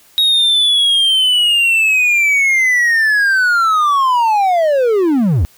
triangle linear sweep, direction down, 3789 to 65.41 Hz, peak -8 dBFS, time 0.18-5.45 s, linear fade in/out 0 ms, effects white hiss -48 dBFS RMS until 5.57 s

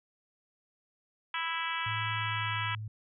harmonic tone, 329.6 Hz, E4, in tune, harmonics 3 / 4 / 5 / 6 / 7 / 8 / 9 / 10, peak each -37 / -38 / -39 / -40 / -40 / -41 / -42 / -42 dBFS, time 1.34-2.75 s, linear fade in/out 2 ms
sine tone with pitch glide, 110 to 107.74 Hz, A2 to A2, 0 to -36 cents, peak -36 dBFS, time 1.86-2.88 s, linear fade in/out 5 ms, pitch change -36 cents, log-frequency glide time 2.12-2.76 s
effects none

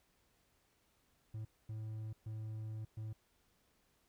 triangle tone bursts at uneven times, 109.2 Hz, A2, 13 cents flat, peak -39 dBFS, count 4, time 1.34-1.45 / 1.69-2.13 / 2.26-2.85 / 2.97-3.13 s, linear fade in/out 5 ms, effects pink hiss -75 dBFS RMS until 4.08 s

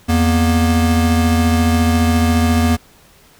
square tone pair together, 84 / 237.6 Hz, E2 / A#3, +33 / +33 cents, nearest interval octave + tritone, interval 1800 cents, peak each -15 dBFS, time 0.08-2.77 s, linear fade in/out 20 ms, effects pink hiss -48 dBFS RMS until 3.39 s

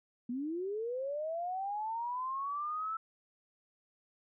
sine linear sweep, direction up, 233 to 1328 Hz, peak -34 dBFS, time 0.29-2.97 s, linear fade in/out 5 ms, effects none

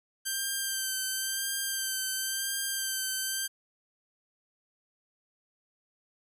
5% pulse tone with vibrato, 1568 Hz, G6, in tune, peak -19 dBFS, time 0.25-3.48 s, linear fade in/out 20 ms, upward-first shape sine, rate 0.96 Hz, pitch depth 29 cents each way, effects resampled to 32000 Hz

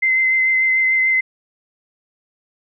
sine tone with vibrato, 2065 Hz, C7, 23 cents flat, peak -13 dBFS, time 0.02-1.21 s, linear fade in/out 10 ms, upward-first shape triangle, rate 6.8 Hz, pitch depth 19 cents each way, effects none

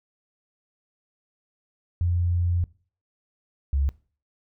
sine tone pair in turn, 87.31 / 69.3 Hz, F2 / C#2, 0 / 0 cents, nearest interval major third, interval 400 cents, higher first, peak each -20 dBFS, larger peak neither, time 2.01-2.64 / 3.73-3.89 s, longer first, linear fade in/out 0 ms, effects noise-tail reverb RT60 0.4 s tail -20 dB re dry

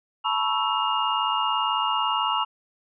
sine tone cluster, 873 / 971 / 1107 / 1319 / 2832 Hz, A5 / B5 / C#6 / E6 / F7, -14 / -30 / -3 / +1 / +23 cents, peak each -28 dBFS, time 0.24-2.45 s, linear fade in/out 20 ms, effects none

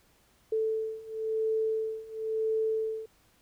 sine beating tone pair, 440 / 440.97 Hz, A4 / A4, 0 / +4 cents, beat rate 0.97 Hz, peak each -32 / -30 dBFS, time 0.52-3.06 s, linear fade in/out 5 ms, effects pink hiss -65 dBFS RMS until 3.41 s

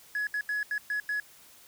triangle tone bursts at uneven times, 1687 Hz, G#6, 27 cents sharp, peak -25 dBFS, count 6, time 0.15-0.27 / 0.34-0.41 / 0.49-0.63 / 0.71-0.78 / 0.9-1 / 1.09-1.2 s, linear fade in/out 2 ms, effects tanh soft clip ceiling -23 dBFS + white hiss -55 dBFS RMS until 1.67 s

